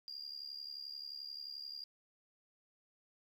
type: tone with amplitude modulation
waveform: sine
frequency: 4808 Hz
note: D8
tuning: 40 cents sharp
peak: -39 dBFS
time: 0.08-1.84 s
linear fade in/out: 0 ms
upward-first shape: sine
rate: 71.4 Hz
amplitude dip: 85%
effects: tanh soft clip ceiling -38 dBFS + 12-bit